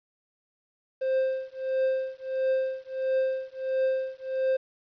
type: tone with tremolo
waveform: triangle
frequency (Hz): 525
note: C5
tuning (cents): +6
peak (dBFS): -19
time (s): 1.01-4.57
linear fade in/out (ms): 10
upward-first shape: triangle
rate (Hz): 1.5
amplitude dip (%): 100
effects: resampled to 11025 Hz + 10-bit